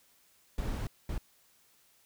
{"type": "noise bursts at uneven times", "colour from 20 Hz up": "brown", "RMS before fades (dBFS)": -34, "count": 2, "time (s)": [[0.58, 0.87], [1.09, 1.18]], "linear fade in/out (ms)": 2, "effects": ["white hiss -66 dBFS RMS until 2.05 s"]}